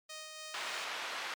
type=tone with tremolo; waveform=5% pulse; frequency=622.3 Hz; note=D#5; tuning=in tune; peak=-32 dBFS; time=0.09-0.85 s; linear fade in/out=10 ms; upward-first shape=sine; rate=3.4 Hz; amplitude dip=30%
type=band-pass noise; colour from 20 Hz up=pink; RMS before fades=-40 dBFS; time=0.54-1.34 s; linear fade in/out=2 ms; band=980 to 3900 Hz; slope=12 dB/octave
effects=MP3 96 kbps